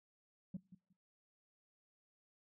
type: tone with echo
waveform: sine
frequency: 185 Hz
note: F#3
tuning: in tune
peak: -38 dBFS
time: 0.54-0.57 s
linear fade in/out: 5 ms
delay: 180 ms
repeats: 2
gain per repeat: -15 dB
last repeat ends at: 0.93 s
effects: noise-tail reverb RT60 0.5 s tail -23 dB re dry + tanh soft clip ceiling -38 dBFS